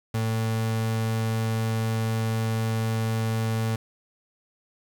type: tone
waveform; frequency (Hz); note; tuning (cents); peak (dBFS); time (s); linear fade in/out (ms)
35% pulse; 112; A2; +31; -22; 0.14-3.76; 5
effects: 8-bit